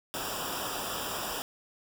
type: noise with comb filter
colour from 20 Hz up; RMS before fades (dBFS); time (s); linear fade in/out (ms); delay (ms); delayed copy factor
pink; -35; 0.14-1.42; 0; 0.47; -0.85
effects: none